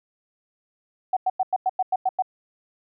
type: tone bursts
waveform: sine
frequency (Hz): 750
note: F#5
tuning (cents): +23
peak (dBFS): -18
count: 9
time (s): 1.13-2.223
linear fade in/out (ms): 5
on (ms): 37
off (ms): 95
effects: none